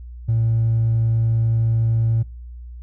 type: tone with hard clipping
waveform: sine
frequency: 113.8 Hz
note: A#2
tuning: 41 cents flat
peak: -16 dBFS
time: 0.28-2.23 s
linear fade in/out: 10 ms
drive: 1 dB
effects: noise-tail reverb RT60 0.4 s tail -26 dB re dry + added 60 Hz sine -33 dBFS peak until 2.82 s